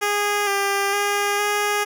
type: tone with pitch steps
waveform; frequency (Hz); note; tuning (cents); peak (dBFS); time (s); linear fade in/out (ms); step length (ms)
10% pulse; 411.5 / 398.2 / 407.1 / 413.2; G#4 / G4 / G#4 / G#4; -16 / +27 / -35 / -9; -11; 0.01-1.85; 20; 460
effects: none